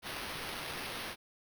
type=noise with sample-and-hold; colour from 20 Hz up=violet; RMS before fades=-41 dBFS; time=0.02-1.16 s; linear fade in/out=50 ms; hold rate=7350 Hz; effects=none